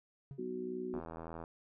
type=tone with exponential decay; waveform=triangle; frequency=138.2 Hz; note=C#3; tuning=5 cents flat; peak=-39 dBFS; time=0.31-0.49 s; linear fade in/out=0 ms; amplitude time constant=37 ms
type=harmonic tone; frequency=61.74 Hz; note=B1; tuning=in tune; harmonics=3 / 4 / 5 / 6; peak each=-48 / -43 / -49 / -39 dBFS; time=0.38-1 s; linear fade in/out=10 ms
type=click train; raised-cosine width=1 ms; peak=-31 dBFS; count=42; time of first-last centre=0.94-1.439 s; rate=82.2 Hz
effects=none